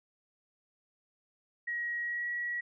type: tone with pitch glide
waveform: sine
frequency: 1900 to 1922.1 Hz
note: A#6 to B6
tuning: +33 to -47 cents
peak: -32 dBFS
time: 1.67-2.61 s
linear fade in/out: 10 ms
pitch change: +20 cents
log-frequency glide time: 2.02-2.28 s
effects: none